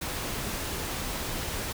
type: noise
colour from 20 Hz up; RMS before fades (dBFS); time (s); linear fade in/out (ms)
pink; -33; 0.01-1.73; 10
effects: none